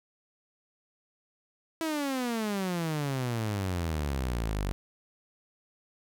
sawtooth exponential sweep, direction down, 329.6 to 46.25 Hz, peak -25 dBFS, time 1.81-4.72 s, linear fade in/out 0 ms, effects none

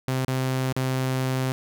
sawtooth tone with dropouts, 130.4 Hz, C3, 5 cents flat, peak -19 dBFS, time 0.08-1.52 s, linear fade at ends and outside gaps 0 ms, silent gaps 0.249-0.281 / 0.726-0.765 s, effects none

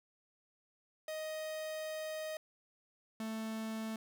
45% pulse tone pair in turn, 625 / 221 Hz, D#5 / A3, +8 / +8 cents, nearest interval octave + tritone, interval 1800 cents, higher first, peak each -39 / -38 dBFS, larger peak second, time 1.08-2.37 / 3.2-3.96 s, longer first, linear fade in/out 2 ms, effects none

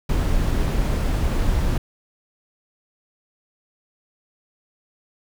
brown noise, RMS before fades -20 dBFS, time 0.09-1.78 s, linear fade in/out 5 ms, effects none

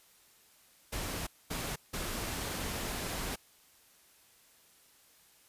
pink noise bursts at uneven times, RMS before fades -37 dBFS, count 3, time 0.92-1.27 / 1.5-1.76 / 1.93-3.36 s, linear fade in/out 10 ms, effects white hiss -63 dBFS RMS until 5.48 s + resampled to 32000 Hz

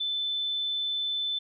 sine tone, 3520 Hz, A7, in tune, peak -27 dBFS, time 0-1.39 s, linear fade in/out 10 ms, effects none

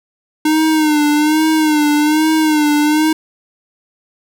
square tone with vibrato, 305.6 Hz, D#4, 31 cents flat, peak -11 dBFS, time 0.45-3.13 s, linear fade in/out 5 ms, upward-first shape sine, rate 1.2 Hz, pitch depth 59 cents each way, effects none

